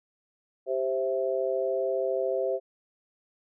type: chord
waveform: sine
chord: C major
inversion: second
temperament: equal with one note detuned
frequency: 392 / 526.3 / 659.3 Hz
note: G4 / C5 / E5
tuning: 0 / +10 / 0 cents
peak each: -30 / -28 / -31 dBFS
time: 0.66-2.6 s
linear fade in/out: 50 ms
effects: none